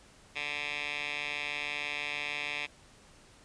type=tone with band-pass filter; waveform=10% pulse; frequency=146.3 Hz; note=D3; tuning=6 cents flat; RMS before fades=-36 dBFS; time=0.35-2.67 s; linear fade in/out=20 ms; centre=2700 Hz; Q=4.7; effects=pink hiss -58 dBFS RMS until 3.44 s + resampled to 22050 Hz